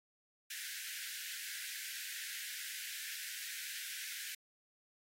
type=high-pass noise; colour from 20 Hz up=pink; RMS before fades=-45 dBFS; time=0.5-4.35 s; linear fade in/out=5 ms; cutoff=1500 Hz; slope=96 dB/octave; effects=AAC 48 kbps